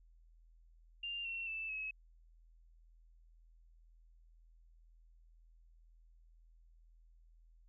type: tone with pitch steps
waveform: sine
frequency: 2794 / 2718 / 2643 / 2571 Hz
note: F7 / F7 / E7 / E7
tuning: 0 / -48 / +4 / -44 cents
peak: -39 dBFS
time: 1.03-1.91 s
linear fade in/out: 5 ms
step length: 220 ms
effects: added 41 Hz sine -61 dBFS peak until 7.68 s